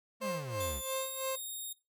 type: exponential sweep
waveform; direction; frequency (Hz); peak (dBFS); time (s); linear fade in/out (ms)
45% pulse; down; 231.7 to 61; -39; 0.2-0.82; 50
type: tone with tremolo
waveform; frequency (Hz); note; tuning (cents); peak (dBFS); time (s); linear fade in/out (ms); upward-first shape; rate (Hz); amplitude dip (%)
30% pulse; 529; C5; +19; -31; 0.21-1.36; 10; sine; 3; 80
type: tone with pitch glide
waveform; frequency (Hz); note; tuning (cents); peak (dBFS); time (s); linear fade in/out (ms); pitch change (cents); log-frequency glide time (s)
5% pulse; 3520 to 3716; A7 to A#7; 0 to -6; -32; 0.6-1.73; 5; +94; 0.86-1.07
effects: noise-tail reverb RT60 0.2 s tail -17 dB re dry